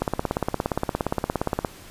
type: click train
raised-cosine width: 1 ms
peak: -8 dBFS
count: 29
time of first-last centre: 0.02-1.648 s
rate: 17.2 Hz
effects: pink hiss -45 dBFS RMS until 1.9 s + resampled to 32000 Hz